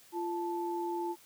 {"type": "tone pair together", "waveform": "sine", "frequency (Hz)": [345.5, 876.2], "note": ["F4", "A5"], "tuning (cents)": [-19, -7], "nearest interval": "octave + major third", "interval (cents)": 1612, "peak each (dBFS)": [-34, -36], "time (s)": [0.12, 1.16], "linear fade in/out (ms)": 50, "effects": ["white hiss -59 dBFS RMS until 1.25 s", "high-pass 80 Hz 12 dB/octave"]}